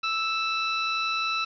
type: tone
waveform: 15% pulse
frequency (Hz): 1318.5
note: E6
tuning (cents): 0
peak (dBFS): -18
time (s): 0.03-1.45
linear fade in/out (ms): 10
effects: resampled to 11025 Hz + 8-bit

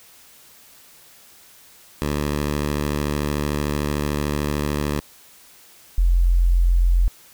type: tone pair in turn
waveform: 10% pulse / sine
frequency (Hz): 73.42 / 43.66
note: D2 / F1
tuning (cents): 0 / 0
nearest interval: major sixth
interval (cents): 900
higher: first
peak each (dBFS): -13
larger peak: neither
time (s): 2.02-5 / 5.98-7.08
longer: first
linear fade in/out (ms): 0
effects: white hiss -49 dBFS RMS until 7.33 s

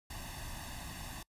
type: noise with comb filter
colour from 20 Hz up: pink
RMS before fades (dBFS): -44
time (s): 0.1-1.23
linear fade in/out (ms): 5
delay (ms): 1.1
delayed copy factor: +0.8
effects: noise-tail reverb RT60 0.1 s tail -25 dB re dry + resampled to 32000 Hz

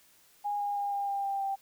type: tone with pitch steps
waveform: sine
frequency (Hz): 821 / 814.9 / 808.8 / 802.7 / 796.7 / 790.7 / 784.8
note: G#5 / G#5 / G#5 / G5 / G5 / G5 / G5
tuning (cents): -20 / -33 / -46 / +41 / +28 / +15 / +2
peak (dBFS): -29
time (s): 0.44-1.56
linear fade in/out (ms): 20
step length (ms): 160
effects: white hiss -62 dBFS RMS until 1.61 s

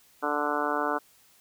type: harmonic tone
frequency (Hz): 147.3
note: D3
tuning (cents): +6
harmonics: 2 / 3 / 4 / 5 / 6 / 7 / 8 / 9 / 10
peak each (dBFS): -34 / -34 / -34 / -34 / -34 / -34 / -34 / -34 / -34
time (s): 0.22-0.99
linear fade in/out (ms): 20
effects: white hiss -60 dBFS RMS until 1.4 s

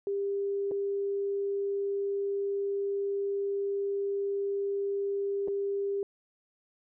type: tone with dropouts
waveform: sine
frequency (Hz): 398.8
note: G4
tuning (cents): +30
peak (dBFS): -28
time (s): 0.07-6.03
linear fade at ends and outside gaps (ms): 1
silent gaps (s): 0.712-0.717 / 5.476-5.482
effects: none

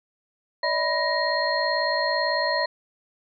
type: tone cluster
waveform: sine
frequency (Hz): 579 / 637 / 986 / 1880 / 4230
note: D5 / D#5 / B5 / A#6 / C8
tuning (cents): -25 / +41 / -3 / +14 / +18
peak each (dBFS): -28 / -28 / -27 / -27 / -29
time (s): 0.63-2.66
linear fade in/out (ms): 5
effects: none

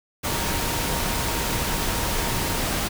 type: tone in noise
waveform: sine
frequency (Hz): 932.3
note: A#5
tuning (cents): 0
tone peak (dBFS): -35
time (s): 0.25-2.62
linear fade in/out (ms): 20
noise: pink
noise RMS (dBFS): -25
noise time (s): 0.23-2.89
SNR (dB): -13
effects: none

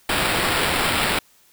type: noise with sample-and-hold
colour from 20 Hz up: white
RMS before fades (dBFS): -21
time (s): 0.09-1.19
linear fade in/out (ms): 5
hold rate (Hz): 6300
effects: white hiss -56 dBFS RMS until 1.52 s

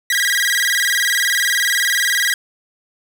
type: tone with vibrato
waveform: sawtooth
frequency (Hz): 1776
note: A6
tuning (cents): +16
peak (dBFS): -11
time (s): 0.1-2.34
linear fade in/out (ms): 2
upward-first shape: square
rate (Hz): 20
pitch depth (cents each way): 160
effects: none

